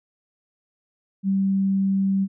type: tone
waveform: sine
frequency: 194.2 Hz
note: G3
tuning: 16 cents flat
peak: -18 dBFS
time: 1.23-2.28 s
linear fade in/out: 50 ms
effects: none